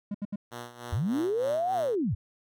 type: tone bursts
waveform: triangle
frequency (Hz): 204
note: G#3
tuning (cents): -31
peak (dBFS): -27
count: 3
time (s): 0.11-0.359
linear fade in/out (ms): 5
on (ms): 35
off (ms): 72
type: tone with tremolo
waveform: 5% pulse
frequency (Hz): 120.1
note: B2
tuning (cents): -48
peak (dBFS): -26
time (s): 0.51-1.96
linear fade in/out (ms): 20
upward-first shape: sine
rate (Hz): 3.3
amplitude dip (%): 75
type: linear two-way sweep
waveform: sine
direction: up then down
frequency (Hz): 71.6 to 776 to 71.6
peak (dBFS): -25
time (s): 0.92-2.15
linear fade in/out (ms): 10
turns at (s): 1.73
effects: none